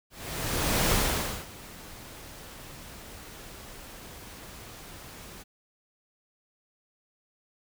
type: noise with ADSR envelope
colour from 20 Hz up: pink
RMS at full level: -24 dBFS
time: 0.1-5.44 s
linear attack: 810 ms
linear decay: 540 ms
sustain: -21 dB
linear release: 22 ms
effects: none